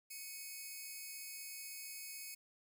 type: tone pair together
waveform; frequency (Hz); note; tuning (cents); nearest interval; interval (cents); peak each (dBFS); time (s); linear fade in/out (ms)
5% pulse; 2217 / 2536; C#7 / D#7; 0 / +32; major second; 232; -39 / -40; 0.1-2.35; 10
effects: 12-bit